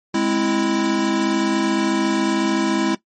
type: chord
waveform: square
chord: Ab augmented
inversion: none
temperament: equal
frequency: 207.7 / 261.6 / 329.6 Hz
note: Ab3 / C4 / E4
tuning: 0 / 0 / 0 cents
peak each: -23 / -24 / -20 dBFS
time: 0.14-2.95 s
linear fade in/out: 5 ms
effects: noise-tail reverb RT60 0.1 s tail -17 dB re dry + MP3 32 kbps